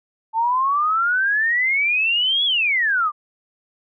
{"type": "exponential two-way sweep", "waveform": "sine", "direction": "up then down", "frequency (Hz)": [880, 3423, 1160], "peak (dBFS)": -16, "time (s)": [0.33, 3.12], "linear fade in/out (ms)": 50, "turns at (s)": 2.45, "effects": []}